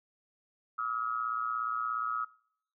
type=tone with amplitude modulation; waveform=sine; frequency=1280 Hz; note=D#6; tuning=49 cents sharp; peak=-27 dBFS; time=0.78-2.25 s; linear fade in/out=10 ms; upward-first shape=sine; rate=117 Hz; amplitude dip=85%; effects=noise-tail reverb RT60 0.6 s tail -22 dB re dry